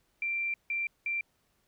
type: tone bursts at uneven times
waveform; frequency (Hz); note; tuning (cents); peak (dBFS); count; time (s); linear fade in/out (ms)
sine; 2359; D7; +7; -29; 3; 0.22-0.54 / 0.7-0.87 / 1.06-1.21; 2
effects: pink hiss -73 dBFS RMS until 1.67 s